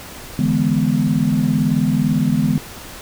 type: chord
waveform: sine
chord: E dominant seventh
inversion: third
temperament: equal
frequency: 146.83 / 164.81 / 207.7 / 246.9 Hz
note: D3 / E3 / G#3 / B3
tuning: 0 / 0 / 0 / 0 cents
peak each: -20 / -20 / -19 / -19 dBFS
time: 0.39-2.58 s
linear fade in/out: 2 ms
effects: pink hiss -35 dBFS RMS until 3.01 s